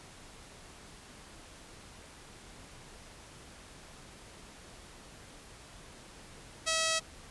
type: tone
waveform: 5% pulse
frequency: 646 Hz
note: E5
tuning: 35 cents flat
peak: -17 dBFS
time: 6.66-7 s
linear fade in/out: 20 ms
effects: pink hiss -52 dBFS RMS until 7.3 s + resampled to 24000 Hz